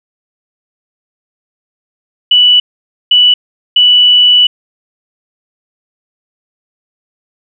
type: tone bursts at uneven times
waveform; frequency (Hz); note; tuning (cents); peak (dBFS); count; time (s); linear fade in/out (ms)
sine; 2960; F#7; 0; -3; 3; 2.31-2.6 / 3.11-3.34 / 3.76-4.47; 5
effects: none